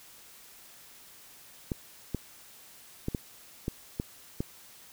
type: clicks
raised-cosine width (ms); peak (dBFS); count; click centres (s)
3; -17; 7; 1.718 / 2.147 / 3.084 / 3.148 / 3.681 / 3.999 / 4.405
effects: white hiss -53 dBFS RMS until 4.92 s